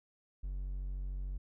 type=tone; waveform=triangle; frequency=46.8 Hz; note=F#1; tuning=20 cents sharp; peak=-34 dBFS; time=0.43-1.38 s; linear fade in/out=10 ms; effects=none